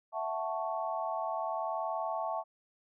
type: chord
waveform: sine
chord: F# minor seventh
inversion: third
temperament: equal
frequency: 659.3 / 740 / 880 / 1108.7 Hz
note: E5 / F#5 / A5 / C#6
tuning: 0 / 0 / 0 / 0 cents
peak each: -36 / -39 / -37 / -39 dBFS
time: 0.12-2.44 s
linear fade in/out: 50 ms
effects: none